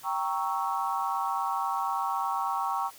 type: chord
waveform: sine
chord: G diminished seventh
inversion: none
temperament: equal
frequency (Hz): 784 / 932.3 / 1108.7 / 1318.5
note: G5 / Bb5 / Db6 / Fb6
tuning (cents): 0 / 0 / 0 / 0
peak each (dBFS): -32 / -32 / -31 / -36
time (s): 0.03-2.91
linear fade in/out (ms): 50
effects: white hiss -51 dBFS RMS until 2.98 s